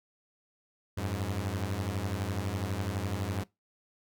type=beating tone pair; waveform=sawtooth; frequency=90.8 / 102.8 Hz; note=F#2 / G#2; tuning=-32 / -17 cents; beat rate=12 Hz; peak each=-30 dBFS; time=0.97-3.44 s; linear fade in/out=10 ms; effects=noise-tail reverb RT60 0.2 s tail -22 dB re dry